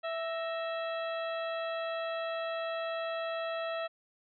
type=harmonic tone with a mistuned harmonic; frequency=659.3 Hz; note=E5; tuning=in tune; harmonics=1 / 2 / 3 / 4 / 5 / 6; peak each=-34 / -40 / -44 / -46 / -48 / -50 dBFS; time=0.03-3.88 s; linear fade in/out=20 ms; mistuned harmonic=3; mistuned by=-100 cents; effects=none